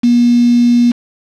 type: tone with quantisation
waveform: sine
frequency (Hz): 240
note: B3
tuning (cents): -49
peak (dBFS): -6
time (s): 0.03-0.92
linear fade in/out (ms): 10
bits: 4
effects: low-pass 5000 Hz 12 dB/octave